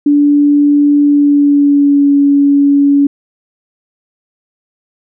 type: tone with pitch glide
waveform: sine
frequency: 289.9 to 283 Hz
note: D4 to C#4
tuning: -22 to +36 cents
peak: -5 dBFS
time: 0.06-3.07 s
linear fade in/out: 5 ms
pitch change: -42 cents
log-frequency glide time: 1.01-2.13 s
effects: none